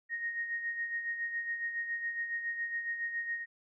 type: tone with tremolo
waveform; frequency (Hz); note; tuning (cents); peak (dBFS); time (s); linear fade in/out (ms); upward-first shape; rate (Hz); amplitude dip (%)
sine; 1864.7; A#6; 0; -31; 0.09-3.46; 50; sine; 7.2; 55
effects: none